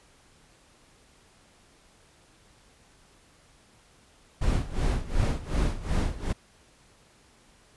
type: noise with tremolo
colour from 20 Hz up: brown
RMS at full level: -23 dBFS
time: 4.41-6.33 s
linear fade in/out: 10 ms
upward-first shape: sine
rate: 2.7 Hz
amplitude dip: 85%
effects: pink hiss -59 dBFS RMS until 7.76 s + resampled to 24000 Hz